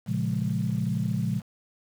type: chord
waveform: sine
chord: Bb minor seventh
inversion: none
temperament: equal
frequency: 116.54 / 138.59 / 174.61 / 207.7 Hz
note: Bb2 / Db3 / F3 / Ab3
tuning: 0 / 0 / 0 / 0 cents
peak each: -29 / -30 / -29 / -30 dBFS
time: 0.06-1.42 s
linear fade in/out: 50 ms
effects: tanh soft clip ceiling -15 dBFS + 8-bit